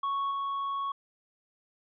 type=tone with level steps; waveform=triangle; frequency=1108.7 Hz; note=C#6; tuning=in tune; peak=-26 / -28 dBFS; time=0.03-0.92 s; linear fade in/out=5 ms; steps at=0.31 s; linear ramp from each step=2 ms; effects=resampled to 11025 Hz